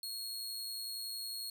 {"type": "tone with amplitude modulation", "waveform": "sawtooth", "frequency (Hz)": 4306, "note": "C8", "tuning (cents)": 49, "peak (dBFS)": -35, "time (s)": [0.03, 1.5], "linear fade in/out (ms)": 2, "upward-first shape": "sine", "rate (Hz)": 111, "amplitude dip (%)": 35, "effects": ["12-bit"]}